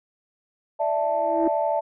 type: chord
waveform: sine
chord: D suspended second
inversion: none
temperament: equal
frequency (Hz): 587.3 / 659.3 / 880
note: D5 / E5 / A5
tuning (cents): 0 / 0 / 0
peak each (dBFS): -25 / -24 / -25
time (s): 0.79-1.81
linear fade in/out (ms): 20
type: tone with exponential growth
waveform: sine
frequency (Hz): 330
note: E4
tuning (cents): +2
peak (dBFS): -17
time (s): 0.97-1.48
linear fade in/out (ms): 5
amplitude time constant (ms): 110
effects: tanh soft clip ceiling -10 dBFS